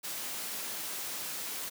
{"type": "high-pass noise", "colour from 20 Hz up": "white", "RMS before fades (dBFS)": -38, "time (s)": [0.03, 1.7], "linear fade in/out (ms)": 20, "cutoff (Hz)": 150, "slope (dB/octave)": 12, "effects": []}